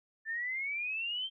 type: exponential sweep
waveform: sine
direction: up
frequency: 1760 to 3172 Hz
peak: -33 dBFS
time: 0.25-1.3 s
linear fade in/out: 50 ms
effects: none